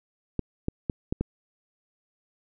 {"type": "clicks", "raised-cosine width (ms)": 3, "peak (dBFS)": -13, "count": 5, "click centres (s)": [0.393, 0.684, 0.898, 1.125, 1.21], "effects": []}